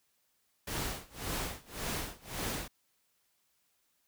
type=noise with tremolo; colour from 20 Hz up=pink; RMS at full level=-35 dBFS; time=0.67-2.68 s; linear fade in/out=5 ms; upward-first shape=sine; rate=1.8 Hz; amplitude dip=95%; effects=white hiss -75 dBFS RMS until 4.07 s